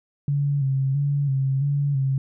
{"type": "tone with vibrato", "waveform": "sine", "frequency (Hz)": 138.59, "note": "C#3", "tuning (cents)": 0, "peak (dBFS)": -19, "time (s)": [0.28, 2.18], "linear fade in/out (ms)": 2, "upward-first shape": "square", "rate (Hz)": 1.5, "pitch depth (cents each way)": 49, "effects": []}